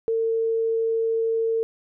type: tone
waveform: sine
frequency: 452.2 Hz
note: A4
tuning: 47 cents sharp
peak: -20 dBFS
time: 0.08-1.63 s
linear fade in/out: 0 ms
effects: none